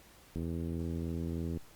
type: click train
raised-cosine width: 3 ms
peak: -25 dBFS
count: 102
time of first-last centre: 0.36-1.572 s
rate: 83.3 Hz
effects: pink hiss -59 dBFS RMS until 1.75 s + Opus 48 kbps